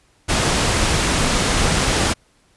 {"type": "low-pass noise", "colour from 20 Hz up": "pink", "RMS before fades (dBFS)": -18, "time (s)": [0.28, 2.14], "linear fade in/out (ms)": 20, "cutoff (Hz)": 9900, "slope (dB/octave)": 24, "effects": ["pink hiss -58 dBFS RMS until 2.56 s", "resampled to 24000 Hz"]}